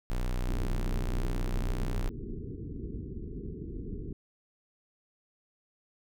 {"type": "tone", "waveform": "square", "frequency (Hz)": 30.87, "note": "B0", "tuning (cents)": 0, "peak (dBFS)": -29, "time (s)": [0.1, 2.09], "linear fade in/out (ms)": 0}
{"type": "low-pass noise", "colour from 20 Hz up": "pink", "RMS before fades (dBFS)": -39, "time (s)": [0.48, 4.13], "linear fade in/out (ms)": 5, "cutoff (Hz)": 440, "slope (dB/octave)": 96}
{"effects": []}